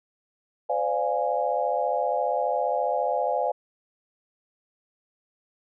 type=chord; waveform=sine; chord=D half-diminished seventh; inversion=third; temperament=equal with one note detuned; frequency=512.5 / 587.3 / 698.5 / 830.6 Hz; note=C5 / D5 / F5 / Ab5; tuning=-36 / 0 / 0 / 0 cents; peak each=-28 dBFS; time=0.69-3.52 s; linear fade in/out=10 ms; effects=none